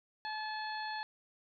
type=harmonic tone; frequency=862 Hz; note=A5; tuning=36 cents flat; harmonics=1 / 2 / 3 / 4 / 5; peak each=-39 / -42 / -52 / -52 / -46 dBFS; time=0.25-1.03 s; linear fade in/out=0 ms; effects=none